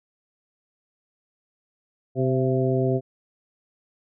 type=harmonic tone with a mistuned harmonic; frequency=129.7 Hz; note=C3; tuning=15 cents flat; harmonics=1 / 2 / 3 / 4 / 5; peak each=-23 / -27 / -24 / -30 / -29 dBFS; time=2.15-3.01 s; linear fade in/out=50 ms; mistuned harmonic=5; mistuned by=+42 cents; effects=none

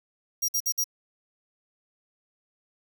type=tone bursts; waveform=sawtooth; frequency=5700 Hz; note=F8; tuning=34 cents sharp; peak=-21 dBFS; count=4; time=0.42-0.842 s; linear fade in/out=10 ms; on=65 ms; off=54 ms; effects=9-bit

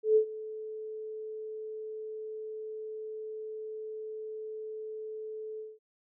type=tone with ADSR envelope; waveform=sine; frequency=434.3 Hz; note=A4; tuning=23 cents flat; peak=-18 dBFS; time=0.03-5.79 s; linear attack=130 ms; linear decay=89 ms; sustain=-19 dB; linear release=200 ms; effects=none

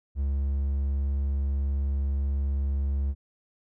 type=tone; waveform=triangle; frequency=69.3 Hz; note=C#2; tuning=in tune; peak=-22 dBFS; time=0.15-3.15 s; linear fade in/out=50 ms; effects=none

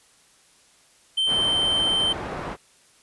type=tone; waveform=triangle; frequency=3109 Hz; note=G7; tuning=15 cents flat; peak=-18 dBFS; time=1.17-2.13 s; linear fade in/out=10 ms
type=low-pass noise; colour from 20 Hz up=white; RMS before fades=-32 dBFS; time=1.26-2.57 s; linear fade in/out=50 ms; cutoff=1000 Hz; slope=12 dB/octave
effects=white hiss -57 dBFS RMS until 3.02 s + resampled to 24000 Hz

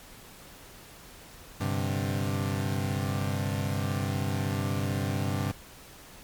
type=chord; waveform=30% pulse; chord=G suspended fourth; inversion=none; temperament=equal; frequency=98 / 130.81 / 146.83 Hz; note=G2 / C3 / D3; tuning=0 / 0 / 0 cents; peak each=-27 / -30 / -32 dBFS; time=1.6-5.52 s; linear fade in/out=10 ms; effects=pink hiss -49 dBFS RMS until 6.23 s + MP3 96 kbps

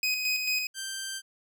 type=tone with tremolo; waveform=25% pulse; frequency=2510 Hz; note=D#7; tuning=15 cents sharp; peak=-21 dBFS; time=0.03-0.67 s; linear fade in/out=2 ms; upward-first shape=square; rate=4.5 Hz; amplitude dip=40%
type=tone; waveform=10% pulse; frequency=1568 Hz; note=G6; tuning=in tune; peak=-25 dBFS; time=0.74-1.22 s; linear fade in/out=50 ms
effects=none

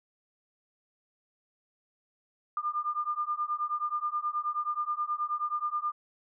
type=beating tone pair; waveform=sine; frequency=1200 / 1209.4 Hz; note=D6 / D#6; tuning=+37 / -50 cents; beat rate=9.4 Hz; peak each=-32 / -32 dBFS; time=2.57-5.92 s; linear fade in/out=2 ms; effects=none

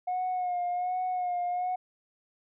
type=tone with vibrato; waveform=sine; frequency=723 Hz; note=F#5; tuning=40 cents flat; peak=-26 dBFS; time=0.07-1.76 s; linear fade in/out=10 ms; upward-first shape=sine; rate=1.3 Hz; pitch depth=35 cents each way; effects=tanh soft clip ceiling -25 dBFS

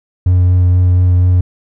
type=tone with vibrato; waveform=triangle; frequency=90.2 Hz; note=F#2; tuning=44 cents flat; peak=-4 dBFS; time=0.26-1.41 s; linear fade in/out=5 ms; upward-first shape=sine; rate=4.2 Hz; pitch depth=12 cents each way; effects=tanh soft clip ceiling 0 dBFS

